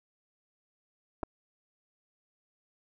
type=clicks; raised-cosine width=1 ms; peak=-20 dBFS; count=2; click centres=1.231 / 1.234 s; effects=none